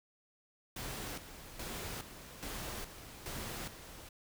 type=noise with tremolo; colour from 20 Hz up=pink; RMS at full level=-42 dBFS; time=0.76-4.09 s; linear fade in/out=5 ms; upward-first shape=square; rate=1.2 Hz; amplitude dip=65%; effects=none